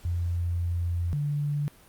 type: tone pair in turn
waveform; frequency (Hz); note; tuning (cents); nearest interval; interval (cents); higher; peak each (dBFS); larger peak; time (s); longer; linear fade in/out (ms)
sine; 86.5 / 145.82; F2 / D3; -16 / -12; major sixth; 904; second; -25; neither; 0.05-1.13 / 1.13-1.68; first; 0
effects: pink hiss -55 dBFS RMS until 1.88 s + Opus 48 kbps